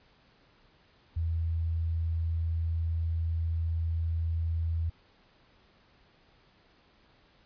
sine tone, 82.41 Hz, E2, in tune, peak -27 dBFS, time 1.16-4.9 s, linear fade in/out 10 ms, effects pink hiss -63 dBFS RMS until 7.45 s + resampled to 11025 Hz

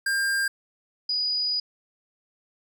square / sine tone pair in turn, 1600 / 4929 Hz, G6 / D#8, +35 / -17 cents, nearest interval octave + perfect fifth, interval 1948 cents, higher second, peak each -23 dBFS, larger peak neither, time 0.06-0.48 / 1.09-1.6 s, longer second, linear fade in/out 5 ms, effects none

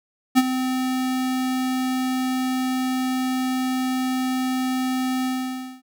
square tone with ADSR envelope, 257.5 Hz, C4, 28 cents flat, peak -11 dBFS, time 0.35-5.82 s, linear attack 30 ms, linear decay 38 ms, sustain -11 dB, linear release 570 ms, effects none

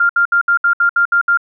sine tone bursts, 1396.9 Hz, F6, in tune, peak -9 dBFS, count 9, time 0-1.374 s, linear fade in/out 5 ms, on 94 ms, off 66 ms, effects none

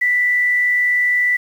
sine tone with frequency modulation, 1975.5 Hz, B6, in tune, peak -13 dBFS, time 0.01-1.37 s, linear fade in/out 10 ms, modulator 79.6 Hz, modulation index 0.32, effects 7-bit

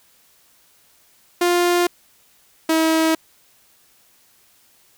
sawtooth tone pair in turn, 351.2 / 321.3 Hz, F4 / E4, +10 / -44 cents, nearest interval major second, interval 154 cents, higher first, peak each -11 dBFS, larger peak neither, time 1.41-1.87 / 2.69-3.15 s, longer neither, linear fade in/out 5 ms, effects white hiss -56 dBFS RMS until 4.97 s

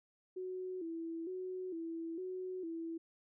sine tone with vibrato, 349.2 Hz, F4, in tune, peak -39 dBFS, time 0.36-2.98 s, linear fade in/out 10 ms, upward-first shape square, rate 1.1 Hz, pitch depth 99 cents each way, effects none

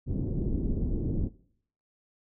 pink low-pass noise, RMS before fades -29 dBFS, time 0.06-1.3 s, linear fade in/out 50 ms, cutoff 350 Hz, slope 24 dB/octave, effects noise-tail reverb RT60 0.6 s tail -19 dB re dry

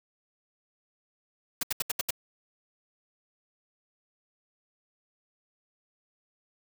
white noise bursts, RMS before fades -28 dBFS, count 6, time 1.61-2.107 s, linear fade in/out 5 ms, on 22 ms, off 73 ms, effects none

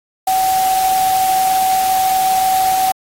sine tone in noise, 757 Hz, F#5, 39 cents sharp, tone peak -12 dBFS, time 0.27-2.92 s, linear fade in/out 5 ms, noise white, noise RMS -24 dBFS, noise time 0.27-2.92 s, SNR +9 dB, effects AAC 48 kbps

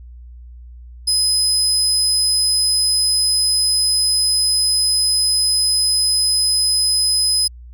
30% pulse tone, 5040 Hz, D#8, 21 cents sharp, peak -10 dBFS, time 1.07-7.48 s, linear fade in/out 10 ms, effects added 60 Hz sine -35 dBFS peak until 7.73 s

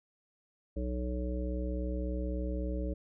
harmonic tone, 61.8 Hz, B1, 2 cents sharp, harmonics 1 / 3 / 5 / 7 / 9, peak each -33 / -41 / -40 / -44 / -42 dBFS, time 0.76-2.94 s, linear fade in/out 10 ms, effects none

